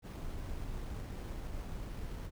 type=noise with sample-and-hold; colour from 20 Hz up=brown; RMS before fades=-41 dBFS; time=0.02-2.31 s; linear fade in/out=50 ms; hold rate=7350 Hz; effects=none